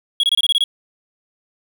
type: tone bursts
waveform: triangle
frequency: 3322 Hz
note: G#7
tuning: in tune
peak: -11 dBFS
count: 8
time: 0.2-0.64 s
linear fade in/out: 2 ms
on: 34 ms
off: 24 ms
effects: 7-bit